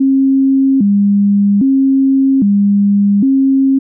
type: tone with vibrato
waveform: sine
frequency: 233.1 Hz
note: A#3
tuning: in tune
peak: -7 dBFS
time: 0-3.79 s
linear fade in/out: 10 ms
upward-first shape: square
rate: 0.62 Hz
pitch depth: 250 cents each way
effects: none